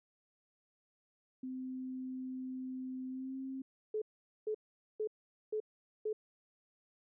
sine tone with pitch glide, 258.1 to 265.4 Hz, C4 to C4, -23 to +25 cents, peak -39 dBFS, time 1.43-3.62 s, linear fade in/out 5 ms, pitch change +48 cents, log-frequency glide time 3.09-3.36 s
sine tone bursts, 430 Hz, A4, 40 cents flat, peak -33 dBFS, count 5, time 3.94-6.13 s, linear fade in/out 5 ms, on 78 ms, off 450 ms
effects none

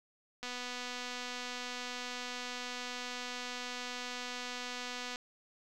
click train, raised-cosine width 0.2 ms, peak -24 dBFS, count 1169, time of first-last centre 0.43-5.159 s, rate 247 Hz, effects 11-bit

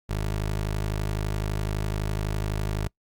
20% pulse tone, 51.91 Hz, G#1, in tune, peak -21 dBFS, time 0.09-2.88 s, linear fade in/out 10 ms, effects noise-tail reverb RT60 0.1 s tail -25 dB re dry + Opus 48 kbps

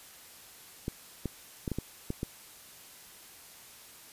clicks, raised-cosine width 3 ms, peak -19 dBFS, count 7, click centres 0.881 / 1.257 / 1.678 / 1.717 / 1.786 / 2.104 / 2.231 s, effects white hiss -52 dBFS RMS until 4.12 s + resampled to 32000 Hz

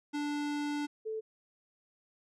square / sine tone pair in turn, 292.8 / 438.7 Hz, D4 / A4, -5 / -5 cents, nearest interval perfect fifth, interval 700 cents, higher second, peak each -33 / -34 dBFS, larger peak first, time 0.13-0.87 / 1.05-1.21 s, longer first, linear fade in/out 20 ms, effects low-pass 7000 Hz 12 dB/octave

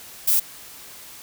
violet noise, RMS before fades -18 dBFS, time 0.27-0.4 s, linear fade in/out 10 ms, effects white hiss -42 dBFS RMS until 1.22 s

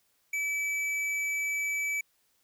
sine tone with hard clipping, 2301 Hz, D7, 36 cents flat, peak -30 dBFS, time 0.33-2.01 s, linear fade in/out 5 ms, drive 9 dB, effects white hiss -71 dBFS RMS until 2.43 s

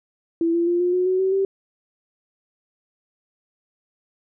sine tone with pitch steps, 333.2 / 340.6 / 348.2 / 355.9 / 363.8 / 371.9 / 380.1 / 388.5 Hz, E4 / F4 / F4 / F4 / F#4 / F#4 / F#4 / G4, +19 / -43 / -5 / +33 / -29 / +9 / +47 / -16 cents, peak -17 dBFS, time 0.41-1.45 s, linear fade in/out 2 ms, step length 130 ms, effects none

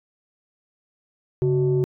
sine tone pair together, 138.59 / 372.6 Hz, C#3 / F#4, 0 / +12 cents, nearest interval octave + perfect fourth, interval 1712 cents, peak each -19 dBFS, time 1.42-1.84 s, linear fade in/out 0 ms, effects tanh soft clip ceiling -12 dBFS

